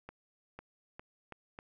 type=accelerating click train; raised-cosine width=0.5 ms; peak=-30 dBFS; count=5; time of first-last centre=0.09-1.589 s; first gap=500 ms; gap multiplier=0.81; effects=none